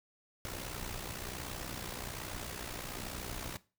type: noise with amplitude modulation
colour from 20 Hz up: pink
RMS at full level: -39 dBFS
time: 0.45-3.57 s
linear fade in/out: 0 ms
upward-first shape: sine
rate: 61.2 Hz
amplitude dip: 65%
effects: noise-tail reverb RT60 0.3 s tail -18 dB re dry